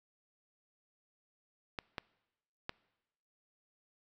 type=clicks; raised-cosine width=0.3 ms; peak=-21 dBFS; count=3; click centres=1.788 / 1.982 / 2.694 s; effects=noise-tail reverb RT60 1.0 s tail -23 dB re dry